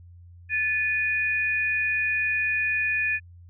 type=tone pair together; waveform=sine; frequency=1742 / 2464 Hz; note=A6 / D#7; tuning=-18 / -17 cents; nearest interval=tritone; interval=601 cents; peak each=-26 / -24 dBFS; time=0.49-3.2 s; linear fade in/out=50 ms; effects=added 87 Hz sine -45 dBFS peak until 3.49 s